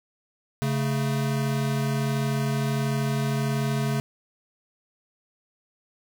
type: tone pair together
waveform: square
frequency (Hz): 138.59 / 220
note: C#3 / A3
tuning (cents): 0 / 0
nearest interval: minor sixth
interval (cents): 800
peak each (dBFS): -25 / -30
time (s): 0.62-4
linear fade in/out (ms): 0
effects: none